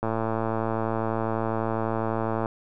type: click train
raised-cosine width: 1 ms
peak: -13 dBFS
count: 273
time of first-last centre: 0.03-2.459 s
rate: 112 Hz
effects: none